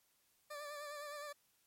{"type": "tone with vibrato", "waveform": "20% pulse", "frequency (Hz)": 587.3, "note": "D5", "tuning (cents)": 0, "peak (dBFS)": -40, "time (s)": [0.5, 1.33], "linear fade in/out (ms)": 10, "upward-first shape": "sine", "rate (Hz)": 9.7, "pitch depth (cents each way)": 40, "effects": ["white hiss -75 dBFS RMS until 1.66 s", "MP3 64 kbps"]}